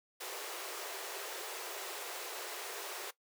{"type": "high-pass noise", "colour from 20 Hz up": "pink", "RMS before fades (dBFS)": -43, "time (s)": [0.2, 3.11], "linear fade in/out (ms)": 10, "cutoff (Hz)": 350, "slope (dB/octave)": 96, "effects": ["noise-tail reverb RT60 0.1 s tail -17 dB re dry"]}